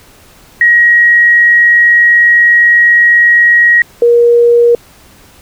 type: tone pair in turn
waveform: sine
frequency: 1896 / 474 Hz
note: A#6 / A#4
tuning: +29 / +29 cents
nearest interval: 2 octaves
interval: 2400 cents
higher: first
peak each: -3 dBFS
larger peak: neither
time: 0.61-3.82 / 4.02-4.75 s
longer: first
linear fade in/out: 2 ms
effects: pink hiss -41 dBFS RMS until 5.41 s